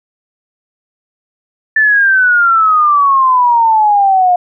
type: exponential sweep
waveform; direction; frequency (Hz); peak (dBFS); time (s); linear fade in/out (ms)
sine; down; 1771 to 708; -6; 1.76-4.36; 5
effects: none